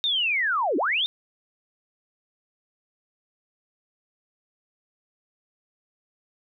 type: linear two-way sweep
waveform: sine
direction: down then up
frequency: 3729 to 255.2 to 3729 Hz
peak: -21 dBFS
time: 0.04-1.06 s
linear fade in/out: 0 ms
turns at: 0.77 s
effects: none